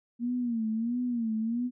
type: tone with vibrato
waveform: sine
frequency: 233.1 Hz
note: A#3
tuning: in tune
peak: -27 dBFS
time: 0.19-1.71 s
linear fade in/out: 50 ms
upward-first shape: sine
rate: 1.5 Hz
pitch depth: 110 cents each way
effects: none